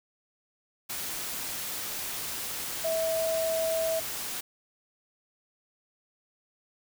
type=tone in noise; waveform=sine; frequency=650 Hz; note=E5; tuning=24 cents flat; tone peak=-26 dBFS; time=2.84-4 s; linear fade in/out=10 ms; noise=white; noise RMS=-35 dBFS; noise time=0.89-4.41 s; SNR=+6 dB; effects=none